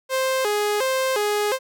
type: tone with vibrato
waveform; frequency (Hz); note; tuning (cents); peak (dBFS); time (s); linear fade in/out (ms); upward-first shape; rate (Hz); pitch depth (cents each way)
sawtooth; 467.3; A#4; +4; -16; 0.09-1.59; 50; square; 1.4; 200
effects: none